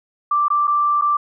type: tone with dropouts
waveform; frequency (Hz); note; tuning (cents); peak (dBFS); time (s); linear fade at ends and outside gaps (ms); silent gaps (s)
sine; 1174.7; D6; 0; -14; 0.31-1.17; 5; 0.483-0.502 / 0.672-0.677 / 1.013-1.02
effects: none